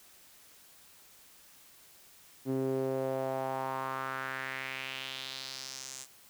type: tone with band-pass filter sweep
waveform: sawtooth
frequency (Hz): 132.5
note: C3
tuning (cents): +22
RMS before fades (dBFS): -36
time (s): 2.45-6.07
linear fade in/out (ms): 50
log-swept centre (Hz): 310 to 7600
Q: 2.8
effects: white hiss -58 dBFS RMS until 6.29 s